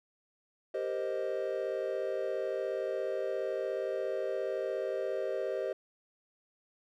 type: chord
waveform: triangle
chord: C minor seventh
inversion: second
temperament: equal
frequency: 392 / 466.2 / 523.3 / 622.3 Hz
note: G4 / Bb4 / C5 / Eb5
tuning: 0 / 0 / 0 / 0 cents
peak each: -35 / -38 / -34 / -35 dBFS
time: 0.74-5.73 s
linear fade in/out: 5 ms
effects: none